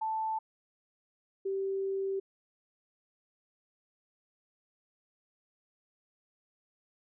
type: tone pair in turn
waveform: sine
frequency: 880 / 388.4 Hz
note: A5 / G4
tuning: 0 / -16 cents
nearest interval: octave + major second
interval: 1416 cents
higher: first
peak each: -30 / -30 dBFS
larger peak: neither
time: 0.01-0.39 / 1.45-2.2 s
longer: second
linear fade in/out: 10 ms
effects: none